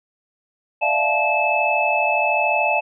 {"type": "tone cluster", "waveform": "sine", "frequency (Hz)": [592, 665, 706, 863, 2612], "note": ["D5", "E5", "F5", "A5", "E7"], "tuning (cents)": [14, 15, 19, -34, -17], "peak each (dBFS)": [-24, -26, -24, -22, -20], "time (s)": [0.81, 2.81], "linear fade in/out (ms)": 20, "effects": []}